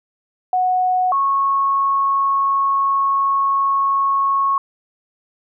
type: tone pair in turn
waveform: sine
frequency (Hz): 736 / 1099.3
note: F#5 / C#6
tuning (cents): -9 / -15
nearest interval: perfect fifth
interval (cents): 694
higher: second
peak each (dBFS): -14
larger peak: neither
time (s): 0.53-1.12 / 1.12-4.58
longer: second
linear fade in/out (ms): 2
effects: none